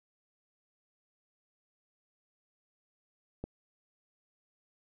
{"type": "click", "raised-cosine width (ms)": 2, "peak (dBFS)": -24, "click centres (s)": 3.44, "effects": []}